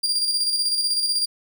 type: tone with tremolo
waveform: 35% pulse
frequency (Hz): 4776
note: D8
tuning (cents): +28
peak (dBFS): -17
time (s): 0.03-1.26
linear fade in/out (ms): 10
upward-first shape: square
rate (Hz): 16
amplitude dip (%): 40
effects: none